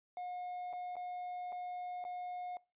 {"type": "tone with dropouts", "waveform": "triangle", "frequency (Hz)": 720, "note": "F#5", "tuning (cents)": -47, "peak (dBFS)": -38, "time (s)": [0.17, 2.57], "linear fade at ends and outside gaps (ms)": 1, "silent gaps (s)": [[0.729, 0.734], [0.956, 0.966], [1.522, 1.526], [2.041, 2.05]], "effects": ["noise-tail reverb RT60 0.3 s tail -23 dB re dry", "resampled to 8000 Hz"]}